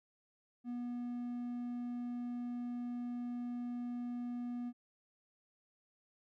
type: tone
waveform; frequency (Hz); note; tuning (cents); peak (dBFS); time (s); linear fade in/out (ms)
triangle; 242.6; B3; -31; -36; 0.64-4.73; 50
effects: none